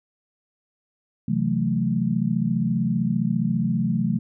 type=chord; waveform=sine; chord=F# half-diminished seventh; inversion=second; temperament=equal; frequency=130.81 / 164.81 / 185 / 220 Hz; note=C3 / E3 / F#3 / A3; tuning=0 / 0 / 0 / 0 cents; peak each=-27 / -26 / -25 / -24 dBFS; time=1.28-4.19 s; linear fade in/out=5 ms; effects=none